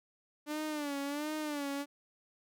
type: tone with vibrato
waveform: sawtooth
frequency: 293.7 Hz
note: D4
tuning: in tune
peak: -31 dBFS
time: 0.46-1.86 s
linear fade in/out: 50 ms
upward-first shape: sine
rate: 1.4 Hz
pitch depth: 88 cents each way
effects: none